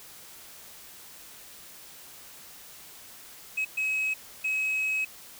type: tone bursts at uneven times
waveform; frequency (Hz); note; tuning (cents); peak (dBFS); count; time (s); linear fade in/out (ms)
sine; 2556; D#7; +46; -23; 3; 3.57-3.65 / 3.77-4.14 / 4.44-5.05; 10
effects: tanh soft clip ceiling -24 dBFS + white hiss -48 dBFS RMS until 5.39 s